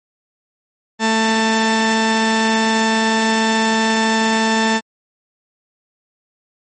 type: tone pair together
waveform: sawtooth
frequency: 222.1 / 888.4 Hz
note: A3 / A5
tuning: +16 / +16 cents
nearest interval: 2 octaves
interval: 2400 cents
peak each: -12 dBFS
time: 0.99-4.81 s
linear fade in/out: 50 ms
effects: MP3 32 kbps